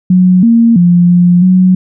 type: tone with pitch steps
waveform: sine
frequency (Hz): 182.9 / 231.3 / 175 / 176.4 / 184.5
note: F#3 / A#3 / F3 / F3 / F#3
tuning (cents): -20 / -13 / +4 / +18 / -5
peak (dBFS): -3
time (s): 0.1-1.75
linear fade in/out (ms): 5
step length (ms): 330
effects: none

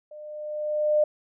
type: tone with level ramp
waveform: sine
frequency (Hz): 603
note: D5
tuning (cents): +46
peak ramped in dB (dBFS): -40 to -16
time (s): 0.11-1.04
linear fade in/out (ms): 5
effects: none

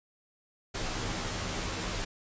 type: noise with comb filter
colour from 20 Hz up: pink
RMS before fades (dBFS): -34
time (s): 0.74-2.05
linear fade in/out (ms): 10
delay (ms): 14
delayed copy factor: -1
effects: resampled to 16000 Hz

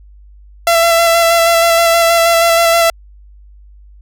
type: tone with vibrato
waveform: sawtooth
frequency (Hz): 672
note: E5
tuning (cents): +33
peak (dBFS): -4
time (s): 0.67-2.9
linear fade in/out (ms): 2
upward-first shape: square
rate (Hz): 6.3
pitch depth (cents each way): 15
effects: added 50 Hz sine -37 dBFS peak until 4.01 s

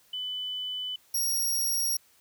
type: tone pair in turn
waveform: sine / 15% pulse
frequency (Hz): 3000 / 5621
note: F#7 / F8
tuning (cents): +23 / +10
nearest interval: major seventh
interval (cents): 1087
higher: second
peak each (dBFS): -31 / -20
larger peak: second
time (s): 0.13-0.96 / 1.14-1.97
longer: neither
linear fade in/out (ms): 5
effects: white hiss -62 dBFS RMS until 2.2 s

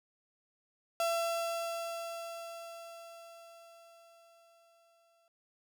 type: tone with exponential decay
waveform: 35% pulse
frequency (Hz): 673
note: E5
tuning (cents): +36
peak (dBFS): -27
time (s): 1-5.28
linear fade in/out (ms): 1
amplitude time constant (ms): 930
effects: none

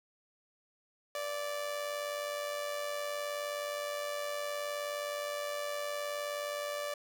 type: tone with amplitude modulation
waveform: sawtooth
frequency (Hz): 584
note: D5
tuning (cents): -10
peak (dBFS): -29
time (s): 1.15-6.94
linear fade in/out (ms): 2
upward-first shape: sine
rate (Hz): 99.3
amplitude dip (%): 50
effects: none

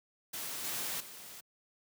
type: noise with level steps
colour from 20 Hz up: white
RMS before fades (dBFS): -40 / -37 / -49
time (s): 0.33-1.41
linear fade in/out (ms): 10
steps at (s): 0.64 / 1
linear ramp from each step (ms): 5
effects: high-pass 100 Hz 12 dB/octave

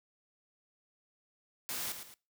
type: noise with echo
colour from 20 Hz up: white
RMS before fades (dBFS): -38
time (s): 1.69-1.92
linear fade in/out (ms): 0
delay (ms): 110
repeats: 2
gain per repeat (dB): -8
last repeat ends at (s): 2.14
effects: noise-tail reverb RT60 0.3 s tail -22 dB re dry + high-pass 80 Hz 12 dB/octave

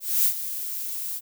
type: noise with ADSR envelope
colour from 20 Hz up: violet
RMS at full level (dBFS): -19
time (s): 0-1.21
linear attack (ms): 250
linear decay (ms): 79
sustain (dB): -12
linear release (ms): 47
effects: none

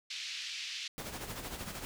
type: band-pass noise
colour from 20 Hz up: pink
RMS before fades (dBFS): -41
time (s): 0.1-0.88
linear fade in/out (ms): 5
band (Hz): 2400 to 5500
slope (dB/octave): 24
type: noise with tremolo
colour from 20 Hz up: pink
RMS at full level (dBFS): -40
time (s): 0.98-1.85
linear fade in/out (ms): 0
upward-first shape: sine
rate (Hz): 13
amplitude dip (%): 55
effects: none

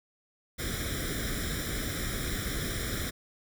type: noise with comb filter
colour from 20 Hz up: pink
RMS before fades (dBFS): -33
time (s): 0.58-3.11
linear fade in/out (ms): 20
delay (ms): 0.55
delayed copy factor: +0.95
effects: none

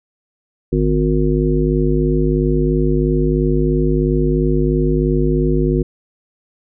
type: harmonic tone with a mistuned harmonic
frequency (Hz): 51.5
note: G#1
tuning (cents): -14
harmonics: 1 / 3 / 5 / 7 / 9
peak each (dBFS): -18 / -18 / -20 / -18 / -24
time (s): 0.72-5.83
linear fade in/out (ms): 10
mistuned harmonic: 1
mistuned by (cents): +60
effects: none

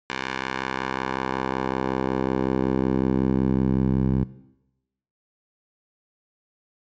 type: tone with band-pass filter sweep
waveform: 10% pulse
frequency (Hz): 65.41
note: C2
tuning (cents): 0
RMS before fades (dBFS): -24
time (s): 0.1-4.24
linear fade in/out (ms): 0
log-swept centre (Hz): 2100 to 140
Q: 0.89
effects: noise-tail reverb RT60 0.9 s tail -18 dB re dry + resampled to 16000 Hz

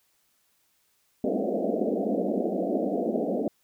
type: band-pass noise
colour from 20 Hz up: pink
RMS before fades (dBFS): -27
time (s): 1.24-3.48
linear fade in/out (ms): 2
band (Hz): 190 to 710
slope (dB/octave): 96
effects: white hiss -69 dBFS RMS until 3.63 s

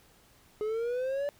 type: exponential sweep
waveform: triangle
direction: up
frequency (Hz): 420 to 582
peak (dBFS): -27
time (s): 0.61-1.29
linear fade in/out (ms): 0
effects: pink hiss -61 dBFS RMS until 1.39 s

